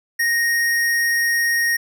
square tone, 1864.7 Hz, A#6, in tune, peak -17 dBFS, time 0.19-1.77 s, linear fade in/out 10 ms, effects none

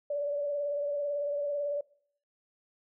sine tone with vibrato, 577 Hz, D5, 31 cents flat, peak -29 dBFS, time 0.1-1.81 s, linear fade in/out 5 ms, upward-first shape triangle, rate 18 Hz, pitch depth 38 cents each way, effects noise-tail reverb RT60 0.6 s tail -22 dB re dry

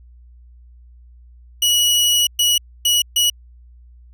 sawtooth tone bursts at uneven times, 2922 Hz, F#7, 22 cents flat, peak -10 dBFS, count 4, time 1.62-2.27 / 2.39-2.58 / 2.85-3.02 / 3.16-3.3 s, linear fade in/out 5 ms, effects added 60 Hz sine -42 dBFS peak until 4.13 s

